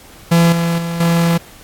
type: tone with level steps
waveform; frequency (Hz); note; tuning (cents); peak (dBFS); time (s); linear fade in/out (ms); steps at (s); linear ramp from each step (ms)
45% pulse; 168.7; E3; +40; -8 / -14 / -19 / -11; 0.31-1.38; 10; 0.52 / 0.78 / 1; 5
effects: pink hiss -41 dBFS RMS until 1.63 s + AAC 64 kbps